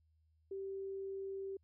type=tone; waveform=sine; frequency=388.8 Hz; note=G4; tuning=14 cents flat; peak=-40 dBFS; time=0.51-1.57 s; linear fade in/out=5 ms; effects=added 79 Hz sine -70 dBFS peak until 1.63 s